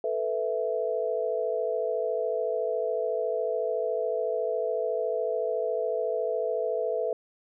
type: chord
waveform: sine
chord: A suspended second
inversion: none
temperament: equal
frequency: 440 / 493.9 / 659.3 Hz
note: A4 / B4 / E5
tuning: 0 / 0 / 0 cents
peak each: -30 dBFS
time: 0.04-7.13 s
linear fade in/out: 2 ms
effects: none